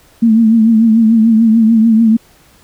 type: tone with vibrato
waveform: sine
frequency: 224.4 Hz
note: A3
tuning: 34 cents sharp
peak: -5 dBFS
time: 0.22-2.17 s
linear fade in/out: 10 ms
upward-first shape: triangle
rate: 6.8 Hz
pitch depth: 71 cents each way
effects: pink hiss -47 dBFS RMS until 2.63 s